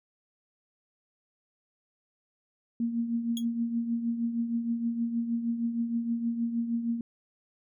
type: tone with tremolo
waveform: sine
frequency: 233.1 Hz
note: A#3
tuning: in tune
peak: -24 dBFS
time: 2.8-7.01 s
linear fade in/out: 2 ms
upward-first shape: triangle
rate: 6.4 Hz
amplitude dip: 65%
type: tone with exponential decay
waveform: sawtooth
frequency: 3322 Hz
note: G#7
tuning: in tune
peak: -28 dBFS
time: 3.37-3.45 s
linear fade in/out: 1 ms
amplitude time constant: 16 ms
effects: none